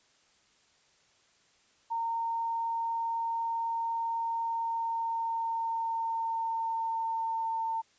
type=tone with pitch glide; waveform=sine; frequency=918 to 903.3 Hz; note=A#5 to A5; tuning=-27 to +45 cents; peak=-29 dBFS; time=1.9-7.82 s; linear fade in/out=20 ms; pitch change=-28 cents; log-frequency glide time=4.41-7.59 s; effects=white hiss -66 dBFS RMS until 7.98 s + resampled to 16000 Hz